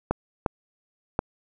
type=clicks; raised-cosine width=1 ms; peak=-8 dBFS; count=3; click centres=0.11 / 0.462 / 1.191 s; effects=none